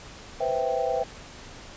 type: chord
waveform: sine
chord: C major seventh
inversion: third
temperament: equal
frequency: 493.9 / 523.3 / 659.3 / 784 Hz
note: B4 / C5 / E5 / G5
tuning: 0 / 0 / 0 / 0 cents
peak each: -29 dBFS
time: 0.4-1.04 s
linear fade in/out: 10 ms
effects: pink hiss -44 dBFS RMS until 1.76 s + resampled to 16000 Hz